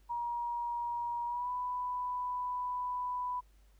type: tone with pitch glide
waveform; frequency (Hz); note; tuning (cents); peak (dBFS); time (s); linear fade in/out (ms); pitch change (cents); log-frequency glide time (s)
sine; 951 to 992; A#5 to B5; +34 to +7; -33; 0.09-3.41; 20; +73; 1.26-1.5
effects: added 50 Hz sine -60 dBFS peak until 3.79 s + pink hiss -72 dBFS RMS until 3.79 s